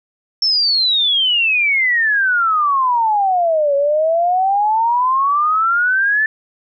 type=exponential two-way sweep; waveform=sine; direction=down then up; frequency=5420 to 554.4 to 1771 Hz; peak=-12 dBFS; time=0.42-6.26 s; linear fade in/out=2 ms; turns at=3.75 s; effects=none